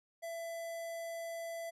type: tone with notch filter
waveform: square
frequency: 668 Hz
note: E5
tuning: 23 cents sharp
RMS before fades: -42 dBFS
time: 0.22-1.71 s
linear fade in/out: 20 ms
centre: 3800 Hz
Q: 1.9
effects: resampled to 32000 Hz